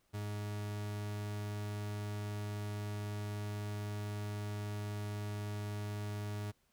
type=tone; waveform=40% pulse; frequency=103.83 Hz; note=G#2; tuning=in tune; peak=-37 dBFS; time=0.13-6.52 s; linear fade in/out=20 ms; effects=pink hiss -75 dBFS RMS until 6.72 s